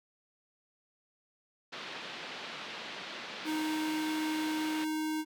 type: band-pass noise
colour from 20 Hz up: white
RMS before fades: -43 dBFS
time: 1.72-4.85 s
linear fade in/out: 10 ms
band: 160 to 3900 Hz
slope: 24 dB/octave
type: tone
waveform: square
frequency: 311.1 Hz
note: D#4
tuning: in tune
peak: -32 dBFS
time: 3.44-5.25 s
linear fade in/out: 50 ms
effects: none